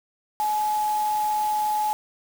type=tone in noise; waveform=sine; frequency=848 Hz; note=G#5; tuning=36 cents sharp; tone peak=-21 dBFS; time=0.4-1.93 s; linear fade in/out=0 ms; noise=white; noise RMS=-38 dBFS; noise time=0.4-1.93 s; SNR=+14 dB; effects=none